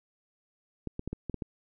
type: clicks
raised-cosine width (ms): 3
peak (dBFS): -21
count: 7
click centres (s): 0.873 / 0.994 / 1.076 / 1.13 / 1.297 / 1.343 / 1.422
effects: none